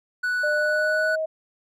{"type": "tone", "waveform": "triangle", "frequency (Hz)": 1480, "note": "F#6", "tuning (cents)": 0, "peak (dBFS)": -20, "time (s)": [0.23, 1.16], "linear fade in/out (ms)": 10}
{"type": "tone with pitch glide", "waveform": "sine", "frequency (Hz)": [600, 633.1], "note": ["D5", "D#5"], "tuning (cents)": [37, 30], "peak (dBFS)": -23, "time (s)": [0.43, 1.26], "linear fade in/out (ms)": 10, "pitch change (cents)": 93, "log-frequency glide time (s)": [0.54, 1.12]}
{"effects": []}